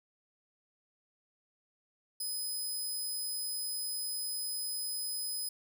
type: tone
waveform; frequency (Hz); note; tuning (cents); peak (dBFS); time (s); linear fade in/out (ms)
10% pulse; 5030; D#8; +18; -29; 2.2-5.49; 5
effects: none